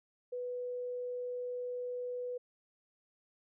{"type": "tone", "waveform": "sine", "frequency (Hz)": 493.9, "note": "B4", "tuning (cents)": 0, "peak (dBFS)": -36, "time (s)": [0.32, 2.38], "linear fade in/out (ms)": 10, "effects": []}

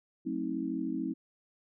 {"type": "chord", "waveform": "sine", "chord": "F# diminished seventh", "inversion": "none", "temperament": "just", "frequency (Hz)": [185, 222, 266.4, 319.7], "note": ["F#3", "A3", "C4", "Eb4"], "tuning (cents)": [0, 16, 31, 47], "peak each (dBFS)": [-40, -39, -35, -35], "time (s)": [0.25, 1.14], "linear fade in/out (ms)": 20, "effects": []}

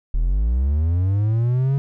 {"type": "linear sweep", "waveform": "triangle", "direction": "up", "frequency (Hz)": [35.58, 140.1], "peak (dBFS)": -14, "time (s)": [0.14, 1.78], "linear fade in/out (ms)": 0, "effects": []}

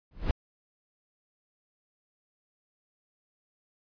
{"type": "noise with exponential growth", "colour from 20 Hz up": "brown", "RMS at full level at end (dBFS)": -20, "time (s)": [0.11, 0.31], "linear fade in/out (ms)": 2, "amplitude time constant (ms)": 42, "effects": ["resampled to 11025 Hz"]}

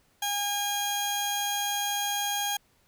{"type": "tone pair together", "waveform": "sawtooth", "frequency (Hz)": [814, 3256], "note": ["G#5", "G#7"], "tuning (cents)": [-35, -35], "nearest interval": "2 octaves", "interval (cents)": 2400, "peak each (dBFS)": -26, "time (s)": [0.22, 2.57], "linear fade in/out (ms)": 5, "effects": ["pink hiss -66 dBFS RMS until 2.87 s"]}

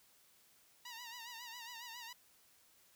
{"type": "tone with vibrato", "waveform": "10% pulse", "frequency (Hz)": 946, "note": "A#5", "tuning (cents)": 25, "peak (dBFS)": -39, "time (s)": [0.85, 2.13], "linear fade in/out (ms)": 5, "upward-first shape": "sine", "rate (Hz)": 7.3, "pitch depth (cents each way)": 78, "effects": ["white hiss -68 dBFS RMS until 2.95 s"]}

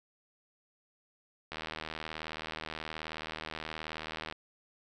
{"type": "click train", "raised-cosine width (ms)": 0.3, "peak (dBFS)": -22, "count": 222, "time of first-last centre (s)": [1.52, 4.325], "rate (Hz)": 78.8, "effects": []}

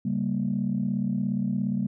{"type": "chord", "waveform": "sine", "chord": "G diminished", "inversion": "second", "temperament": "equal", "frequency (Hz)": [138.59, 196, 233.1], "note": ["Db3", "G3", "Bb3"], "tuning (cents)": [0, 0, 0], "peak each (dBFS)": [-31, -26, -28], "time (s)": [0.05, 1.87], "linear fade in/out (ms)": 5, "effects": ["tanh soft clip ceiling -16 dBFS"]}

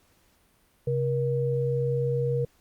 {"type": "tone pair together", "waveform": "sine", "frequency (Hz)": [133.46, 475.6], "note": ["C3", "A#4"], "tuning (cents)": [35, 35], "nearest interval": "octave + minor seventh", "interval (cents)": 2200, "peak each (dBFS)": -26, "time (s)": [0.87, 2.45], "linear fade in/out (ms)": 5, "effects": ["pink hiss -64 dBFS RMS until 2.6 s", "Opus 48 kbps"]}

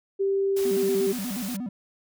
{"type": "tone with pitch glide", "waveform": "sine", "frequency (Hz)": [392, 389.5], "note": ["G4", "G4"], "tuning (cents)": [0, -11], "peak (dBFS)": -21, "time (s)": [0.19, 1.13], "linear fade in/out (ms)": 20, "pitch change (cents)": -11, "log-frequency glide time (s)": [0.52, 0.9]}
{"type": "noise", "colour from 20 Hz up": "white", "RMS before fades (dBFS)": -37, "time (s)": [0.56, 1.57], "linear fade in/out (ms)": 10}
{"type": "tone with vibrato", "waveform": "triangle", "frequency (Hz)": 220, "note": "A3", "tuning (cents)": 0, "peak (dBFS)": -27, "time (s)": [0.65, 1.69], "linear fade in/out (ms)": 5, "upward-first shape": "square", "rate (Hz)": 8.4, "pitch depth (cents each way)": 210}
{"effects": []}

